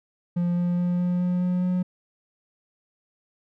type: tone with pitch steps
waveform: triangle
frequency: 174.61 / 175.72 / 176.84 / 177.97 / 179.1 / 180.25 / 181.4 Hz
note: F3 / F3 / F3 / F3 / F3 / F#3 / F#3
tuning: 0 / +11 / +22 / +33 / +44 / -45 / -34 cents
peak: -19 dBFS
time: 0.36-1.83 s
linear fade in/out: 10 ms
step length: 210 ms
effects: none